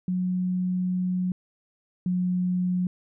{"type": "tone pair in turn", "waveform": "sine", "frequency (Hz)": [182.4, 180.93], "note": ["F#3", "F#3"], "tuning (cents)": [-24, -38], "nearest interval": "unison", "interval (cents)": 14, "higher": "first", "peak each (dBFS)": [-23, -22], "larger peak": "second", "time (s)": [[0.08, 1.32], [2.06, 2.87]], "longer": "first", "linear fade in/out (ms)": 2, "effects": []}